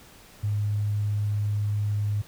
sine tone, 103.83 Hz, G#2, in tune, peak -23 dBFS, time 0.43-2.22 s, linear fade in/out 10 ms, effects pink hiss -51 dBFS RMS until 2.27 s

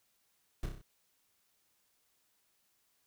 brown noise with echo, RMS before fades -34 dBFS, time 0.63-0.66 s, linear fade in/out 2 ms, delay 31 ms, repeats 5, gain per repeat -4 dB, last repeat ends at 0.815 s, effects white hiss -75 dBFS RMS until 3.06 s

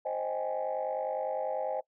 sine chord, Ab major seventh, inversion first, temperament equal with one note detuned, 523.3 / 622.3 / 784 / 834 Hz, C5 / Eb5 / G5 / Ab5, 0 / 0 / 0 / +7 cents, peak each -34 / -34 / -37 / -37 dBFS, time 0.05-1.81 s, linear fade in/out 10 ms, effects noise-tail reverb RT60 0.1 s tail -22 dB re dry + tanh soft clip ceiling -23 dBFS

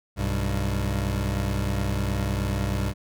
25% pulse tone pair together, 62.9 / 99.19 Hz, B1 / G2, +32 / +21 cents, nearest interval minor sixth, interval 789 cents, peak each -23 dBFS, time 0.16-2.94 s, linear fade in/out 50 ms, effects none

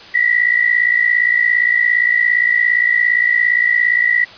sine tone pair together, 1919 / 1976.4 Hz, A#6 / B6, +50 / +1 cents, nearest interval minor second, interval 51 cents, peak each -14 dBFS, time 0.14-4.25 s, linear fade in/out 10 ms, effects white hiss -37 dBFS RMS until 4.37 s + resampled to 11025 Hz

